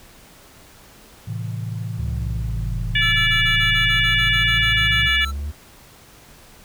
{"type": "chord", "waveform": "sine", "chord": "A minor", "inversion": "none", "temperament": "just", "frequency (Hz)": [110, 132, 165], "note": ["A2", "C3", "E3"], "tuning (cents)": [0, 16, 2], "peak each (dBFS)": [-26, -32, -32], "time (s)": [1.27, 5.08], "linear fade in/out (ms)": 10}
{"type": "exponential two-way sweep", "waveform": "triangle", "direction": "down then up", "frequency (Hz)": [75, 32.59, 75], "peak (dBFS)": -22, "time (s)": [1.98, 5.52], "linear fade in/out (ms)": 20, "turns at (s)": 3.33}
{"type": "harmonic tone", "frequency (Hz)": 578, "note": "D5", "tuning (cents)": -28, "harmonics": [3, 4, 5, 6], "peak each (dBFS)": [-20, -21, -22, -23], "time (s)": [2.95, 5.25], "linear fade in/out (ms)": 5}
{"type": "tone bursts", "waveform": "square", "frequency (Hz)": 1332, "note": "E6", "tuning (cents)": 18, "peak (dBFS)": -30, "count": 16, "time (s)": [3.01, 5.32], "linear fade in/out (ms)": 20, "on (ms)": 120, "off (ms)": 26}
{"effects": ["pink hiss -47 dBFS RMS until 6.64 s"]}